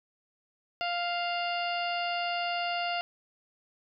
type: harmonic tone with a mistuned harmonic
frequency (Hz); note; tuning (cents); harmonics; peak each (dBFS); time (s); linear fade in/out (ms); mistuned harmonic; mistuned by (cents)
698.5; F5; 0; 1 / 2 / 3 / 4 / 5 / 6 / 7; -31 / -37 / -40 / -35 / -48 / -44 / -45; 0.81-3.01; 0; 6; +80
effects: none